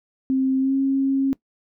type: tone with pitch glide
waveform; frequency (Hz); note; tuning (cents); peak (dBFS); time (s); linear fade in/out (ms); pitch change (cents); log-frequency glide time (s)
sine; 264.1 to 270.7; C4 to C#4; +16 to -41; -17; 0.3-1.33; 0; +43; 0.59-0.74
effects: noise-tail reverb RT60 0.1 s tail -20 dB re dry